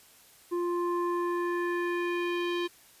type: tone with low-pass filter sweep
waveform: square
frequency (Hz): 349.2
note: F4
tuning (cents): 0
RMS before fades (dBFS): -30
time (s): 0.51-2.68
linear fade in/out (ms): 20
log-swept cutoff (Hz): 780 to 3500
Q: 2.3
effects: white hiss -57 dBFS RMS until 3 s + resampled to 32000 Hz